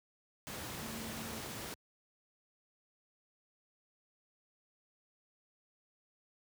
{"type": "tone in noise", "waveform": "sine", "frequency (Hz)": 224.8, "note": "A3", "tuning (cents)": 37, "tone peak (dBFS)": -46, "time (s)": [0.82, 1.39], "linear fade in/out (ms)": 0, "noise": "pink", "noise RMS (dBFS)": -43, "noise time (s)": [0.47, 1.74], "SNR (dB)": -6, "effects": ["high-pass 80 Hz 12 dB/octave"]}